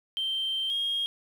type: tone pair in turn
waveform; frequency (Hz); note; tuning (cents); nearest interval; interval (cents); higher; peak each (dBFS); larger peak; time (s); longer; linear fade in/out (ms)
sine; 3136 / 3250; G7 / G#7; 0 / -38; minor second; 62; second; -26 / -25; second; 0.17-0.7 / 0.7-1.06; first; 0
effects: tanh soft clip ceiling -22 dBFS + 9-bit